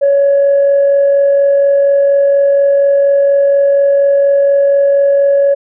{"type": "tone with amplitude modulation", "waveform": "sine", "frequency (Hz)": 560, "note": "C#5", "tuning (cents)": 18, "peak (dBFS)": -4, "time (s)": [0.01, 5.55], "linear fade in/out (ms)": 20, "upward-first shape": "sine", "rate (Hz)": 44.2, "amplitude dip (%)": 25, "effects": ["tanh soft clip ceiling -3 dBFS"]}